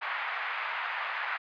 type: band-pass noise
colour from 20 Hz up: white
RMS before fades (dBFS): -34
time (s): 0.01-1.38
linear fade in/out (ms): 20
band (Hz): 830 to 2200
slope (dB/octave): 24
effects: resampled to 11025 Hz